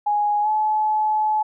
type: tone with pitch glide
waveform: sine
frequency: 830.6 to 857.9 Hz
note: G#5 to A5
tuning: 0 to -44 cents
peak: -17 dBFS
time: 0.06-1.43 s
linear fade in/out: 10 ms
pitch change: +56 cents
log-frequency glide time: 0.42-0.48 s
effects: none